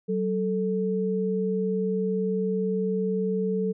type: tone pair together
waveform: sine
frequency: 188.88 / 440 Hz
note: F#3 / A4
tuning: +36 / 0 cents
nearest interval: octave + minor third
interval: 1464 cents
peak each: -26 dBFS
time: 0.08-3.73 s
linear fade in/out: 20 ms
effects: none